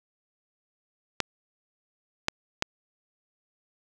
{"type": "clicks", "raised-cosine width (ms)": 0.2, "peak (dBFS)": -6, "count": 3, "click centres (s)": [1.203, 2.284, 2.624], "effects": []}